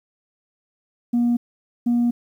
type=tone pair in turn; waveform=sine; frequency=239.1 / 239.1 Hz; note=A#3 / A#3; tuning=+44 / +44 cents; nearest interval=unison; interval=0 cents; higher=neither; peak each=-14 dBFS; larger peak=neither; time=1.13-1.37 / 1.86-2.11 s; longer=second; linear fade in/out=10 ms; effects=tanh soft clip ceiling -14 dBFS + 9-bit